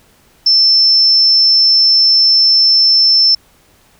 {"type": "tone", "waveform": "sine", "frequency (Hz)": 5320, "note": "E8", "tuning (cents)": 15, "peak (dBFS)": -6, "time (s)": [0.46, 3.35], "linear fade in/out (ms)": 5, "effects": ["pink hiss -50 dBFS RMS until 3.99 s"]}